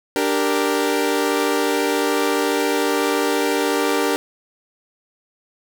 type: chord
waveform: sawtooth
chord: G minor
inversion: second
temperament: equal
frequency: 293.7 / 392 / 466.2 Hz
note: D4 / G4 / Bb4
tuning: 0 / 0 / 0 cents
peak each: -18 dBFS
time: 0.16-4.16 s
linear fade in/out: 0 ms
effects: none

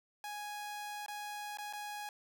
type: tone with dropouts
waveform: sawtooth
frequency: 830.6 Hz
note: G#5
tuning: in tune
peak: -37 dBFS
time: 0.24-2.09 s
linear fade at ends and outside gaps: 1 ms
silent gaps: 1.062-1.082 / 1.572-1.585 / 1.727-1.734 s
effects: none

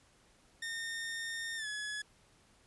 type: tone with pitch glide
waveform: sawtooth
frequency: 1828 to 1695.8 Hz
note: A#6 to G#6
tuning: -34 to +36 cents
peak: -34 dBFS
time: 0.62-2.02 s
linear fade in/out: 5 ms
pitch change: -130 cents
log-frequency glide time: 1.56-1.67 s
effects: pink hiss -66 dBFS RMS until 2.66 s + resampled to 24000 Hz

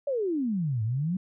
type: exponential two-way sweep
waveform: sine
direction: down then up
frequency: 587.3 to 105.2 to 192.5 Hz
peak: -25 dBFS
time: 0.07-1.17 s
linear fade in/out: 5 ms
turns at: 0.83 s
effects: none

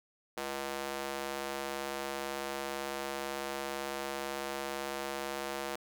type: tone with high-pass filter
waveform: square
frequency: 69 Hz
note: C#2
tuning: 7 cents flat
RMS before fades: -38 dBFS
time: 0.37-5.76 s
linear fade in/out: 5 ms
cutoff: 490 Hz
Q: 0.93
effects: none

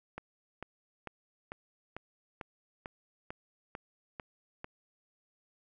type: click train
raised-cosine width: 0.5 ms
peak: -25 dBFS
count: 11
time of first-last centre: 0.18-4.644 s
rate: 2.24 Hz
effects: none

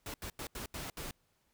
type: noise bursts at uneven times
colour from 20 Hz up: pink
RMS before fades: -42 dBFS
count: 6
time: 0.06-0.14 / 0.22-0.3 / 0.39-0.47 / 0.55-0.66 / 0.74-0.9 / 0.97-1.11 s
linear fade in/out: 2 ms
effects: pink hiss -75 dBFS RMS until 1.53 s

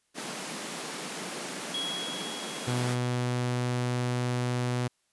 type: high-pass noise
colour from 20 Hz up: pink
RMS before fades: -37 dBFS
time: 0.14-2.97 s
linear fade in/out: 50 ms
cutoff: 160 Hz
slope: 48 dB/octave
type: tone with exponential decay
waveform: triangle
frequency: 3322 Hz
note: G#7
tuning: in tune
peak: -28 dBFS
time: 1.74-3.95 s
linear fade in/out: 5 ms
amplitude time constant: 480 ms
type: tone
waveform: sawtooth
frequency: 123.47 Hz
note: B2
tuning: in tune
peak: -23 dBFS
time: 2.67-4.88 s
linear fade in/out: 10 ms
effects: white hiss -73 dBFS RMS until 5.12 s + resampled to 24000 Hz

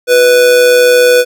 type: tone with amplitude modulation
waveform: square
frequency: 493.9 Hz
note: B4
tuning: in tune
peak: -3 dBFS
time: 0.07-1.25 s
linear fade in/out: 50 ms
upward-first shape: sine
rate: 134 Hz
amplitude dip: 40%
effects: none

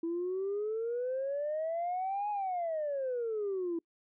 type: exponential two-way sweep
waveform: sine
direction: up then down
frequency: 328.6 to 841 to 328.6 Hz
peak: -30 dBFS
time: 0.03-3.79 s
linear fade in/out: 5 ms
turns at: 2.3 s
effects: noise-tail reverb RT60 0.1 s tail -26 dB re dry + tanh soft clip ceiling -28 dBFS

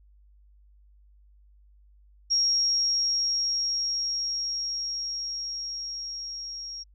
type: tone with level ramp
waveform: sine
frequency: 5588 Hz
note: F8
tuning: in tune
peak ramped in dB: -20 to -35 dBFS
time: 2.3-6.84 s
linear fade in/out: 20 ms
effects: added 50 Hz sine -54 dBFS peak until 6.94 s

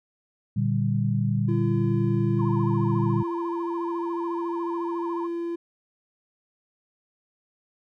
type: chord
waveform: sine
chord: G minor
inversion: first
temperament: equal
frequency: 116.54 / 146.83 / 196 Hz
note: Bb2 / D3 / G3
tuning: 0 / 0 / 0 cents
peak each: -24 / -27 / -26 dBFS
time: 0.56-3.23 s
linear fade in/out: 10 ms
type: tone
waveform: triangle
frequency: 340 Hz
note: F4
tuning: 46 cents flat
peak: -25 dBFS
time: 1.48-5.56 s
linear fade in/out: 10 ms
type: tone with vibrato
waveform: sine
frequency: 987.8 Hz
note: B5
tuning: in tune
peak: -32 dBFS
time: 2.38-5.28 s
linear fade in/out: 20 ms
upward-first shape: sine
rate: 14 Hz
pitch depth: 150 cents each way
effects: none

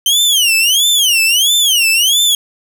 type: tone with vibrato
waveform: sawtooth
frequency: 3059 Hz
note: G7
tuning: 43 cents flat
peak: -6 dBFS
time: 0.06-2.35 s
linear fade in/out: 2 ms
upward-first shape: sine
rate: 1.5 Hz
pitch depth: 260 cents each way
effects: none

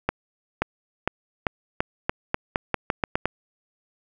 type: accelerating click train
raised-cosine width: 0.5 ms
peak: -6 dBFS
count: 13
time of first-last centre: 0.09-3.256 s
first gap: 530 ms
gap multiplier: 0.86
effects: none

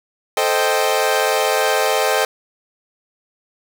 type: chord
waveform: sawtooth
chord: A half-diminished seventh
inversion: none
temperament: equal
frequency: 440 / 523.3 / 622.3 / 784 Hz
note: A4 / C5 / Eb5 / G5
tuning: 0 / 0 / 0 / 0 cents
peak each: -17 dBFS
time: 0.37-2.25 s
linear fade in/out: 2 ms
effects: none

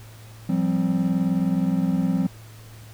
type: chord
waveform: triangle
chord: F suspended second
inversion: none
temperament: equal with one note detuned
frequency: 174.61 / 193.86 / 261.6 Hz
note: F3 / G3 / C4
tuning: 0 / -19 / 0 cents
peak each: -21 / -22 / -23 dBFS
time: 0.49-2.27 s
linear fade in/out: 5 ms
effects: added 110 Hz sine -42 dBFS peak until 2.93 s + pink hiss -49 dBFS RMS until 2.93 s

